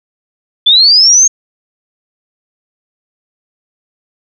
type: linear sweep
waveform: sine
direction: up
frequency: 3431 to 6520 Hz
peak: -3 dBFS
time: 0.66-1.28 s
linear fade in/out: 10 ms
effects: none